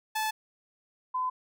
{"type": "tone pair in turn", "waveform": ["sawtooth", "sine"], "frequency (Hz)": [869, 1016], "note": ["A5", "B5"], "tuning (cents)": [-22, 49], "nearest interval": "minor third", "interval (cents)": 271, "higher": "second", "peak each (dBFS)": [-24, -27], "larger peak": "first", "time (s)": [[0.15, 0.31], [1.14, 1.3]], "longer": "neither", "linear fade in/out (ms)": 10, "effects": []}